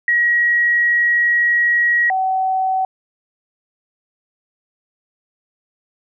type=tone pair in turn; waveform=sine; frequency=1904 / 757 Hz; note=A#6 / F#5; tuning=+36 / +39 cents; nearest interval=octave + major third; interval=1597 cents; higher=first; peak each=-12 / -15 dBFS; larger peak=first; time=0.08-2.1 / 2.1-2.85 s; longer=first; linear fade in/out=2 ms; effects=none